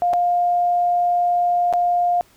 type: tone with dropouts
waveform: sine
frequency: 705 Hz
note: F5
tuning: 16 cents sharp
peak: -15 dBFS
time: 0.02-2.21 s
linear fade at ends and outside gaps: 0 ms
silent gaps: 0.132-0.136 / 1.727-1.736 s
effects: pink hiss -54 dBFS RMS until 2.36 s